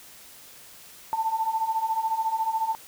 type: beating tone pair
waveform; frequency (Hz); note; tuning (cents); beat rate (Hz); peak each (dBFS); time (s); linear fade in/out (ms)
sine; 880 / 894; A5 / A5; 0 / +27; 14; -29 / -25; 1.13-2.75; 0
effects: white hiss -48 dBFS RMS until 2.87 s